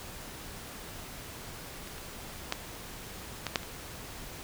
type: clicks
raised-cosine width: 0.2 ms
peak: -29 / -27 / -11 / -14 / -8 / -26 dBFS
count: 6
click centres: 1.874 / 1.982 / 2.524 / 3.467 / 3.558 / 3.632 s
effects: pink hiss -44 dBFS RMS until 4.43 s